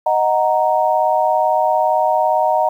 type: chord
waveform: sine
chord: D# minor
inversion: none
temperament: equal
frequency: 622.3 / 740 / 932.3 Hz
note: D#5 / F#5 / A#5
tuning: 0 / 0 / 0 cents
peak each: -17 dBFS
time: 0.06-2.69 s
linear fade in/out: 5 ms
effects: 8-bit